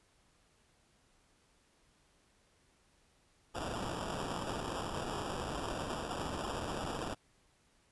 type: noise with sample-and-hold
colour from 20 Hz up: white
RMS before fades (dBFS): -39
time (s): 3.54-7.15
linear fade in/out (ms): 20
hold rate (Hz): 2100
effects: pink hiss -70 dBFS RMS until 7.91 s + resampled to 24000 Hz